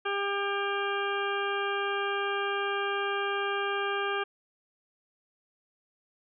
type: harmonic tone with a mistuned harmonic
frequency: 400.3 Hz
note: G4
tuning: 36 cents sharp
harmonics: 1 / 2 / 3 / 4 / 6 / 7 / 8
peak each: -32 / -36 / -34 / -34 / -39 / -40 / -42 dBFS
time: 0.05-4.24 s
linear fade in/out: 10 ms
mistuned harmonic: 6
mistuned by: -24 cents
effects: none